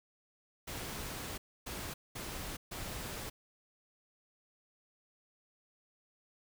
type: noise bursts at uneven times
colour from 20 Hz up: pink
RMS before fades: -42 dBFS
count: 4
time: 0.67-1.38 / 1.66-1.94 / 2.15-2.57 / 2.71-3.3 s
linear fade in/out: 10 ms
effects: none